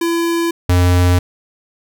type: tone pair in turn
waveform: square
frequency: 337 / 89.26 Hz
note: E4 / F2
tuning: +38 / +38 cents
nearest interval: octave + major seventh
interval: 2300 cents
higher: first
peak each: -15 / -10 dBFS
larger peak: second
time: 0.01-0.51 / 0.69-1.19 s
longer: neither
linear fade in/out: 5 ms
effects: none